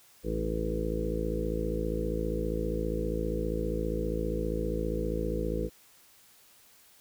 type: harmonic tone with a mistuned harmonic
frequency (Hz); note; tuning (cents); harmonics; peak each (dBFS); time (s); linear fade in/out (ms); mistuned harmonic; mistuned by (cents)
55; A1; 0; 1 / 2 / 3 / 4 / 5 / 6 / 7 / 8 / 9; -33 / -43 / -37 / -39 / -44 / -37 / -41 / -36 / -36; 0.23-5.7; 50; 5; +19
effects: white hiss -59 dBFS RMS until 7 s